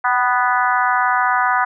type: harmonic tone with a mistuned harmonic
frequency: 246.9 Hz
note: B3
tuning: in tune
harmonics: 3 / 4 / 5 / 6 / 7 / 8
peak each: -20 / -19 / -20 / -20 / -25 / -29 dBFS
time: 0.04-1.65 s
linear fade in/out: 10 ms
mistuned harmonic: 3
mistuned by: +31 cents
effects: none